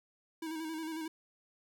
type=tone with vibrato; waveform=square; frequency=319.2 Hz; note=D#4; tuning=44 cents sharp; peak=-38 dBFS; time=0.42-1.08 s; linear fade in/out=5 ms; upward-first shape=square; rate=11 Hz; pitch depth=37 cents each way; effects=none